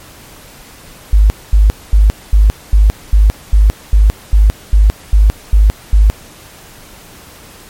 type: tone bursts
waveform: sine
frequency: 51.5 Hz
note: G#1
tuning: 14 cents flat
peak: -3 dBFS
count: 13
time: 1.13-6.1 s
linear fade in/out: 0 ms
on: 170 ms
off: 230 ms
effects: pink hiss -37 dBFS RMS until 7.69 s + MP3 64 kbps